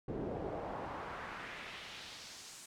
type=noise with band-pass filter sweep; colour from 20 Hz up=brown; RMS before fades=-44 dBFS; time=0.08-2.66 s; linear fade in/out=5 ms; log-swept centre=350 to 8300 Hz; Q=1.5; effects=none